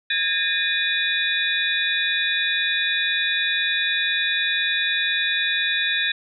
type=tone cluster; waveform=sine; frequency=1640 / 1810 / 2462 / 3502 / 3820 Hz; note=G#6 / A6 / D#7 / A7 / A#7; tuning=-22 / +48 / -19 / -9 / +42 cents; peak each=-26 dBFS; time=0.1-6.12 s; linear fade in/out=5 ms; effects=none